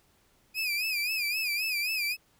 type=tone with vibrato; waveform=30% pulse; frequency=2469 Hz; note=D#7; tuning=14 cents flat; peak=-25 dBFS; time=0.54-2.17 s; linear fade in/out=50 ms; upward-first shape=sine; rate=3.8 Hz; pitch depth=110 cents each way; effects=pink hiss -66 dBFS RMS until 2.39 s